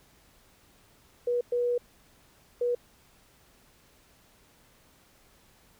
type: tone bursts at uneven times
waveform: sine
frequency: 484.8 Hz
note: B4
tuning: 32 cents flat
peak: -24 dBFS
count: 3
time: 1.27-1.41 / 1.52-1.78 / 2.61-2.75 s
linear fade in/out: 5 ms
effects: pink hiss -61 dBFS RMS until 5.79 s